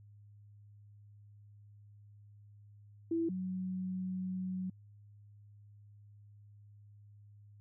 sine tone pair in turn, 331.6 / 185.6 Hz, E4 / F#3, +10 / +6 cents, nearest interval minor seventh, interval 1004 cents, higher first, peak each -30 / -35 dBFS, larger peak first, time 3.11-3.29 / 3.29-4.7 s, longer second, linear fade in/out 5 ms, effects added 103 Hz sine -55 dBFS peak until 7.6 s

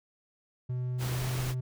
triangle tone with pitch glide, 125.3 to 126.98 Hz, B2 to B2, +25 to +49 cents, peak -28 dBFS, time 0.69-1.61 s, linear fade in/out 10 ms, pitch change +24 cents, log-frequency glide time 1.01-1.33 s
pink noise, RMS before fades -38 dBFS, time 0.98-1.55 s, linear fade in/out 50 ms
effects none

